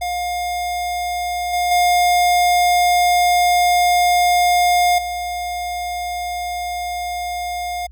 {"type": "tone with level steps", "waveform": "square", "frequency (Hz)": 710, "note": "F5", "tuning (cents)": 28, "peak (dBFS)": [-21, -17, -13, -23], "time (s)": [0.01, 7.87], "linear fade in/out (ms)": 10, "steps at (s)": [1.53, 1.71, 4.98], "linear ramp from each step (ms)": 5, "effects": ["added 60 Hz sine -38 dBFS peak until 7.91 s"]}